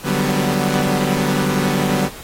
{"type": "chord", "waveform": "sawtooth", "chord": "G major seventh", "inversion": "second", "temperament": "equal", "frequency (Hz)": [146.83, 185, 196, 246.9], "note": ["D3", "F#3", "G3", "B3"], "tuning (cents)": [0, 0, 0, 0], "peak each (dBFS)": -18, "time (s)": [0.03, 2.1], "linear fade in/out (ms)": 50, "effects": ["pink hiss -36 dBFS RMS until 2.23 s", "AAC 48 kbps"]}